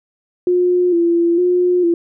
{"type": "tone with vibrato", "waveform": "sine", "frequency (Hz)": 349.2, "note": "F4", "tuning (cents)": 0, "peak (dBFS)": -11, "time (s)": [0.47, 1.94], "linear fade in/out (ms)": 2, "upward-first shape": "square", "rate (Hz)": 1.1, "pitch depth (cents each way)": 44, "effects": []}